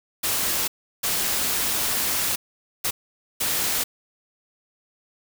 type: noise bursts at uneven times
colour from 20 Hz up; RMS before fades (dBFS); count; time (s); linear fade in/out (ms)
white; -24; 4; 0.23-0.68 / 1.03-2.36 / 2.84-2.91 / 3.4-3.84; 10
effects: none